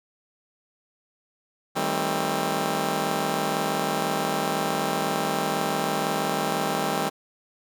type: chord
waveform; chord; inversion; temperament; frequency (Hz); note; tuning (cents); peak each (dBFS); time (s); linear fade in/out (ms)
10% pulse; A half-diminished seventh; second; just; 158.4 / 198 / 220 / 264; Eb3 / G3 / A3 / C4; +31 / +18 / 0 / +16; -22 / -21 / -23 / -23; 1.75-7.1; 20
effects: none